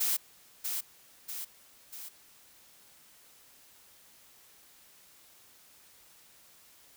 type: noise with echo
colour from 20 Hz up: blue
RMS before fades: -29 dBFS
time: 0-0.17 s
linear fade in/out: 10 ms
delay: 640 ms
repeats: 3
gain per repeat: -5 dB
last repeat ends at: 2.09 s
effects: white hiss -59 dBFS RMS until 6.96 s